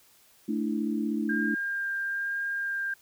sine chord, A suspended fourth, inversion none, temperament equal, 220 / 293.7 / 329.6 Hz, A3 / D4 / E4, 0 / 0 / 0 cents, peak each -29 / -31 / -33 dBFS, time 0.48-1.55 s, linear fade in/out 10 ms
sine tone with vibrato, 1602 Hz, G6, 37 cents sharp, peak -28 dBFS, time 1.29-2.94 s, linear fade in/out 5 ms, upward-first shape sine, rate 1.1 Hz, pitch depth 9 cents each way
effects white hiss -60 dBFS RMS until 3.01 s

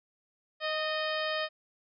harmonic tone with a mistuned harmonic, 622.3 Hz, D#5, in tune, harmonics 1 / 2 / 3 / 4 / 5 / 6 / 7 / 8, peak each -33 / -37 / -36 / -41 / -39 / -42 / -45 / -44 dBFS, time 0.6-1.49 s, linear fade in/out 50 ms, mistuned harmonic 3, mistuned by -30 cents, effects none

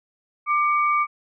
sine tone pair together, 1188 / 2257 Hz, D6 / C#7, +20 / +31 cents, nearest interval major seventh, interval 1111 cents, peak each -18 / -25 dBFS, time 0.46-1.07 s, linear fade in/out 50 ms, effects none

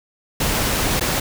pink noise with dropouts, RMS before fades -20 dBFS, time 0.4-1.2 s, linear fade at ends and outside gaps 5 ms, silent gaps 0.997-1.008 s, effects none

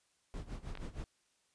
brown noise with tremolo, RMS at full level -40 dBFS, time 0.34-1.04 s, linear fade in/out 0 ms, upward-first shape sine, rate 6.4 Hz, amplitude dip 85%
clicks, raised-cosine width 0.3 ms, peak -30 dBFS, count 2, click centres 0.753 / 0.774 s
effects white hiss -75 dBFS RMS until 1.54 s + resampled to 22050 Hz

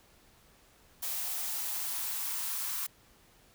blue noise with high-pass filter sweep, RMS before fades -35 dBFS, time 1.02-2.87 s, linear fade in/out 10 ms, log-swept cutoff 660 to 1100 Hz, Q 2.8, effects pink hiss -62 dBFS RMS until 3.54 s

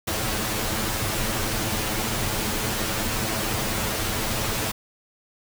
pink noise with comb filter, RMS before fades -26 dBFS, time 0.07-4.72 s, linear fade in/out 10 ms, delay 9.2 ms, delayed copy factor +0.75, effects none

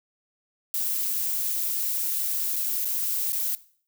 violet noise with dropouts, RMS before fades -27 dBFS, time 0.74-3.55 s, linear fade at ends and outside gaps 0 ms, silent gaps 2.559-2.564 / 2.847-2.854 / 3.322-3.331 s, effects noise-tail reverb RT60 0.5 s tail -18 dB re dry

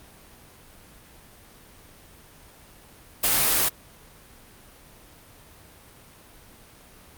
white noise with comb filter, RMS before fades -21 dBFS, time 3.23-3.69 s, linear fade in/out 10 ms, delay 12 ms, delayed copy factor -0.9, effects pink hiss -50 dBFS RMS until 7.17 s + Opus 32 kbps

